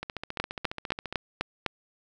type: two click trains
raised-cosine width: 0.3 ms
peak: -10 / -18 dBFS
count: 6 / 17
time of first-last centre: 0.4-1.663 / 0.03-1.126 s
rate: 3.96 / 14.6 Hz
effects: none